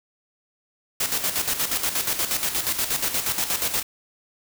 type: noise with tremolo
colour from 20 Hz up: white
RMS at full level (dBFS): -23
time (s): 1-3.83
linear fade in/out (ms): 5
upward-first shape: square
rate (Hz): 8.4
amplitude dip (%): 60
effects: none